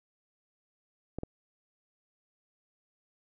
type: clicks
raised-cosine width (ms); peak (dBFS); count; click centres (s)
2; -22; 2; 1.186 / 1.234
effects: none